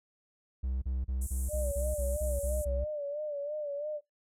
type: tone bursts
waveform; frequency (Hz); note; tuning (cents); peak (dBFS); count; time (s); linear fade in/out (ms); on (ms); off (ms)
triangle; 64.4; C2; -27; -28; 10; 0.63-2.845; 10; 190; 35
type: band-pass noise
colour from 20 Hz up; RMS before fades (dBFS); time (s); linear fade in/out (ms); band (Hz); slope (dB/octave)
pink; -45; 1.21-2.65; 10; 7600 to 12000; 48
type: tone with vibrato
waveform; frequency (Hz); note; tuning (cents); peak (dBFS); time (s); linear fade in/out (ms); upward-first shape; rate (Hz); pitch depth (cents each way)
sine; 587.3; D5; 0; -33; 1.48-4.01; 50; sine; 3; 67
effects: noise-tail reverb RT60 0.2 s tail -23 dB re dry